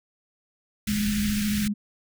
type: band-stop noise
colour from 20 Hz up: pink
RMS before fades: -31 dBFS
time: 0.87-1.68 s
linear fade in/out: 5 ms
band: 240 to 1500 Hz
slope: 48 dB/octave
type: tone with vibrato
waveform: sine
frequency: 208.1 Hz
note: G#3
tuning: 4 cents sharp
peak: -23 dBFS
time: 0.87-1.74 s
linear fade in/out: 20 ms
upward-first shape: sine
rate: 14 Hz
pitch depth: 33 cents each way
effects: none